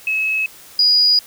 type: tone pair in turn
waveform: sine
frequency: 2579 / 4904 Hz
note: E7 / D#8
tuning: -39 / -26 cents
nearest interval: major seventh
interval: 1113 cents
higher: second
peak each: -16 / -10 dBFS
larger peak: second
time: 0.07-0.46 / 0.79-1.19 s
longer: second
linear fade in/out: 2 ms
effects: white hiss -42 dBFS RMS until 1.26 s